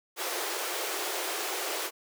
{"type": "high-pass noise", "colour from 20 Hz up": "pink", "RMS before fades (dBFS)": -33, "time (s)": [0.16, 1.91], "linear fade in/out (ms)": 50, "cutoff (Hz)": 330, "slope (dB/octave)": 96, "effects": []}